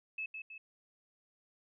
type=tone with echo; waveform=sine; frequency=2600 Hz; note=E7; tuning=24 cents flat; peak=-36 dBFS; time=0.18-0.26 s; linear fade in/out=5 ms; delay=160 ms; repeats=2; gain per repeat=-5 dB; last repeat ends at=0.58 s; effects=none